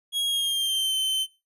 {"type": "tone with pitch glide", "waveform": "45% pulse", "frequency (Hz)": [3302, 3081], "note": ["G#7", "G7"], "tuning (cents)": [-11, -31], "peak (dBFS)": -23, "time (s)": [0.12, 1.27], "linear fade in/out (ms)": 50, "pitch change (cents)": -120, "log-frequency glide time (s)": [0.24, 0.95], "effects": ["noise-tail reverb RT60 0.3 s tail -22 dB re dry", "resampled to 32000 Hz"]}